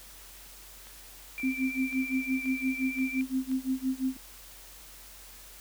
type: click train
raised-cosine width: 0.3 ms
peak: -33 dBFS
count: 6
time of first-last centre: 0.87-3.516 s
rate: 1.89 Hz
type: tone with vibrato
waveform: sine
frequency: 2349 Hz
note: D7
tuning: in tune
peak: -34 dBFS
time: 1.38-3.21 s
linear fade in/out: 0 ms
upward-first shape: square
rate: 15 Hz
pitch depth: 14 cents each way
type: tone with tremolo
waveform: sine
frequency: 261.6 Hz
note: C4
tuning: in tune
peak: -24 dBFS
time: 1.43-4.17 s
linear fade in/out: 5 ms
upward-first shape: sine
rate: 5.8 Hz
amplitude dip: 95%
effects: added 46 Hz sine -54 dBFS peak until 5.6 s + white hiss -50 dBFS RMS until 5.6 s

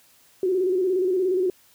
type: tone with vibrato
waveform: sine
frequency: 370 Hz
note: F#4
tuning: in tune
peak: -19 dBFS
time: 0.43-1.5 s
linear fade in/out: 2 ms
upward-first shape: square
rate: 17 Hz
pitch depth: 56 cents each way
effects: white hiss -57 dBFS RMS until 1.74 s

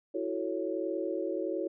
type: chord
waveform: sine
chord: F# minor seventh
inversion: third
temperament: equal with one note detuned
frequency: 328.7 / 370 / 440 / 554.4 Hz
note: E4 / F#4 / A4 / C#5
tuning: -5 / 0 / 0 / 0 cents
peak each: -35 / -35 / -38 / -36 dBFS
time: 0.14-1.68 s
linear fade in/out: 10 ms
effects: none

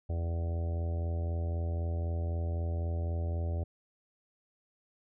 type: harmonic tone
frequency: 83.9 Hz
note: E2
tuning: 31 cents sharp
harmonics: 1 / 2 / 3 / 4 / 5 / 6 / 7 / 8 / 9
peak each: -30 / -46 / -49 / -48 / -48 / -53 / -46 / -54 / -52 dBFS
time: 0.09-3.64 s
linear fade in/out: 10 ms
effects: none

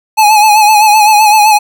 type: tone with vibrato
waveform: square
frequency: 850 Hz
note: G#5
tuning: 40 cents sharp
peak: -4 dBFS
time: 0.17-1.59 s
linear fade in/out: 20 ms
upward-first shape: sine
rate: 7.8 Hz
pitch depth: 52 cents each way
effects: none

